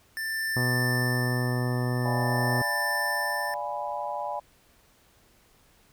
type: tone with tremolo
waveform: square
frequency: 1777 Hz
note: A6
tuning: 17 cents sharp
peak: -27 dBFS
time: 0.17-3.54 s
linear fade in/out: 0 ms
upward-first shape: sine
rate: 0.46 Hz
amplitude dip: 75%
type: harmonic tone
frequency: 123.47 Hz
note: B2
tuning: in tune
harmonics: 1 / 2 / 3 / 4 / 5 / 6 / 7 / 8 / 9 / 10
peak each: -26 / -32 / -36 / -38 / -40 / -42 / -43 / -44 / -45 / -46 dBFS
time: 0.56-2.62 s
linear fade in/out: 5 ms
type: chord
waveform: sine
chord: D diminished seventh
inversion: none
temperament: equal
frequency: 587.3 / 698.5 / 830.6 / 987.8 Hz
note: D5 / F5 / Ab5 / Cb6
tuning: 0 / 0 / 0 / 0 cents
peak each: -35 / -37 / -33 / -35 dBFS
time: 2.05-4.4 s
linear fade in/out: 10 ms
effects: pink hiss -61 dBFS RMS until 5.92 s